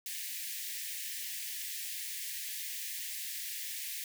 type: high-pass noise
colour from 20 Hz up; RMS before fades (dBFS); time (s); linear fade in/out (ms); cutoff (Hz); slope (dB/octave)
white; -40; 0.06-4.04; 2; 1700; 96
effects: none